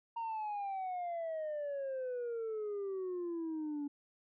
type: exponential sweep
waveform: sine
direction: down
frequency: 932.3 to 284.5 Hz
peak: -34 dBFS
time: 0.16-3.88 s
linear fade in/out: 10 ms
effects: tanh soft clip ceiling -35 dBFS